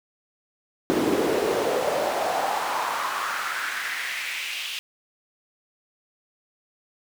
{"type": "noise with high-pass filter sweep", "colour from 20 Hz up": "brown", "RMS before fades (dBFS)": -26, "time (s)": [0.9, 4.79], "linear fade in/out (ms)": 0, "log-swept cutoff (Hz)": [310, 3000], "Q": 3.1, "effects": []}